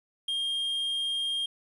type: tone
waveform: triangle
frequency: 3218 Hz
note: G7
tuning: 45 cents sharp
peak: -26 dBFS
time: 0.28-1.46 s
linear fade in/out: 5 ms
effects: resampled to 32000 Hz + 10-bit